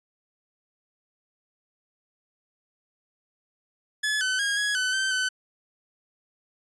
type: tone with pitch steps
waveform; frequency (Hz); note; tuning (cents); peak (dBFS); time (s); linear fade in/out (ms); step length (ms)
sawtooth; 1712 / 1517 / 1633 / 1670 / 1509 / 1548 / 1514; A6 / F#6 / G#6 / G#6 / F#6 / G6 / F#6; -48 / +43 / -30 / +9 / +34 / -22 / +39; -20; 4.03-5.29; 10; 180
effects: resampled to 22050 Hz